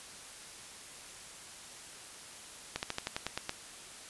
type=slowing click train; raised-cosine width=0.2 ms; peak=-16 dBFS; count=9; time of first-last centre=2.76-3.494 s; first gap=69 ms; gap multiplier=1.08; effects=white hiss -49 dBFS RMS until 4.09 s + resampled to 24000 Hz